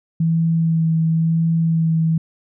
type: tone with vibrato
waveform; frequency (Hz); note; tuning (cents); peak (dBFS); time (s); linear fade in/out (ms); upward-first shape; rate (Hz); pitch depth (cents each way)
sine; 163.2; E3; -17; -14; 0.2-2.18; 5; sine; 0.96; 15
effects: none